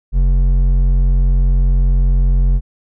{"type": "tone with hard clipping", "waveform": "sine", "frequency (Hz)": 45, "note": "F#1", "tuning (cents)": -47, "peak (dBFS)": -11, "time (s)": [0.12, 2.61], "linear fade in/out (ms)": 50, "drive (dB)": 7, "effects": []}